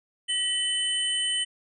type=tone cluster; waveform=sine; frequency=1931 / 3029 / 8620 Hz; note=B6 / F#7 / C#9; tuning=-39 / +40 / -49 cents; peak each=-34 / -25 / -32 dBFS; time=0.28-1.45 s; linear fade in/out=20 ms; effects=none